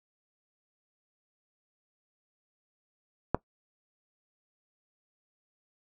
click, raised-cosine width 1 ms, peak -9 dBFS, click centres 3.346 s, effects noise-tail reverb RT60 0.1 s tail -21 dB re dry

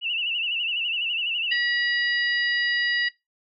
sine tone with vibrato, 2794 Hz, F7, in tune, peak -23 dBFS, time 0.01-1.57 s, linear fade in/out 50 ms, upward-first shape sine, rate 12 Hz, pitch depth 96 cents each way
harmonic tone, 964 Hz, B5, 42 cents flat, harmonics 2 / 3 / 4 / 5, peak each -22 / -30 / -35 / -31 dBFS, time 1.51-3.09 s, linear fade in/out 10 ms
effects noise-tail reverb RT60 0.2 s tail -20 dB re dry + MP3 96 kbps

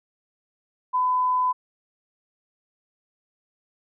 sine tone, 1006 Hz, B5, 32 cents sharp, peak -19 dBFS, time 0.93-1.53 s, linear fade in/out 20 ms, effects none

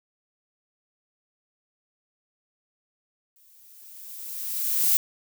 violet noise with exponential growth, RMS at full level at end -19 dBFS, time 3.36-4.97 s, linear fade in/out 1 ms, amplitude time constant 350 ms, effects none

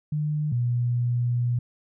sine tone pair in turn, 150.6 / 121.27 Hz, D3 / B2, +44 / -31 cents, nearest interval major third, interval 375 cents, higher first, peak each -23 / -21 dBFS, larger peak second, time 0.12-0.52 / 0.52-1.59 s, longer second, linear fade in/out 5 ms, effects none

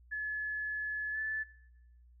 sine tone with pitch glide, 1712 to 1743.9 Hz, A6 to A6, -48 to -16 cents, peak -33 dBFS, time 0.11-1.44 s, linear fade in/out 20 ms, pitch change +32 cents, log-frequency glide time 1.12-1.18 s, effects noise-tail reverb RT60 0.8 s tail -17 dB re dry + added 60 Hz sine -57 dBFS peak until 2.2 s

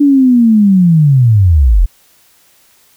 sine linear sweep, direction down, 291.9 to 36.93 Hz, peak -4 dBFS, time 0-1.86 s, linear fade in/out 10 ms, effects white hiss -49 dBFS RMS until 2.96 s

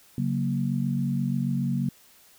sine chord, F# major, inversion second, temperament equal, 138.59 / 185 / 233.1 Hz, C#3 / F#3 / A#3, 0 / 0 / 0 cents, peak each -27 / -29 / -28 dBFS, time 0.18-1.89 s, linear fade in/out 2 ms, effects white hiss -56 dBFS RMS until 2.38 s

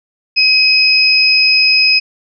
sine tone pair together, 2532 / 5064 Hz, D#7 / D#8, +30 / +30 cents, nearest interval octave, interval 1200 cents, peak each -10 dBFS, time 0.36-2 s, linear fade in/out 20 ms, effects none

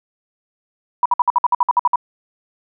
sine tone bursts, 976 Hz, B5, 21 cents flat, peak -10 dBFS, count 12, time 1.03-1.958 s, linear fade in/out 2 ms, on 26 ms, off 56 ms, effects none

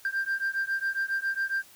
sine beating tone pair, 1579 / 1586.3 Hz, G6 / G6, +12 / +20 cents, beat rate 7.3 Hz, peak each -28 dBFS, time 0.05-1.63 s, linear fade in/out 2 ms, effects tanh soft clip ceiling -23 dBFS + white hiss -54 dBFS RMS until 1.75 s

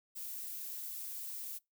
violet noise, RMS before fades -43 dBFS, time 0.15-1.59 s, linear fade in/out 20 ms, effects noise-tail reverb RT60 0.2 s tail -24 dB re dry

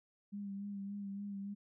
sine tone with vibrato, 200.2 Hz, G3, 37 cents sharp, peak -40 dBFS, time 0.32-1.55 s, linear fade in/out 20 ms, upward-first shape sine, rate 3.5 Hz, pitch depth 30 cents each way, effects none

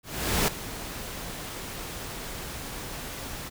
pink noise with ADSR envelope, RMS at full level -23 dBFS, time 0.03-3.5 s, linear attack 450 ms, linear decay 4 ms, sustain -14 dB, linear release 26 ms, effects none

